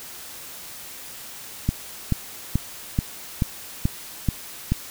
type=click train; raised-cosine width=5 ms; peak=-7 dBFS; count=8; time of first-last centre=1.69-4.72 s; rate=2.31 Hz; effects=white hiss -39 dBFS RMS until 4.9 s